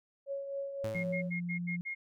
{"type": "tone with tremolo", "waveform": "sine", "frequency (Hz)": 554.4, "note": "C#5", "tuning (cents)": 0, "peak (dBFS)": -33, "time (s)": [0.26, 1.3], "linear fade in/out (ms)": 50, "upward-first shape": "triangle", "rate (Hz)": 3.8, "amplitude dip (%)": 55}
{"type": "tone with exponential decay", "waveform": "sawtooth", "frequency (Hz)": 107.6, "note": "A2", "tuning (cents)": -38, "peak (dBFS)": -32, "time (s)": [0.84, 1.44], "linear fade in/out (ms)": 0, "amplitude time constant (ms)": 130}
{"type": "tone bursts", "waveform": "sine", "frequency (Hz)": 2143, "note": "C7", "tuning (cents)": 41, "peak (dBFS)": -35, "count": 6, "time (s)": [0.94, 1.95], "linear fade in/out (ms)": 20, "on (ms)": 100, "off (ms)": 82}
{"type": "tone", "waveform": "sine", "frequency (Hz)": 174.5, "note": "F3", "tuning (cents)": -1, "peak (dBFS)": -34, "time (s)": [0.95, 1.81], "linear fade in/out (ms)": 0}
{"effects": []}